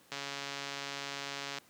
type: click train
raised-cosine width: 0.2 ms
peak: -21 dBFS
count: 206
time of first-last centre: 0.12-1.584 s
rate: 140 Hz
effects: pink hiss -62 dBFS RMS until 1.69 s + high-pass 150 Hz 12 dB/octave